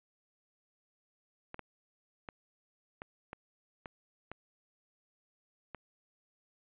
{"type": "clicks", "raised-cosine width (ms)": 0.5, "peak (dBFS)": -27, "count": 8, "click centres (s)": [1.544, 1.593, 2.288, 3.019, 3.331, 3.858, 4.316, 5.747], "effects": ["resampled to 8000 Hz"]}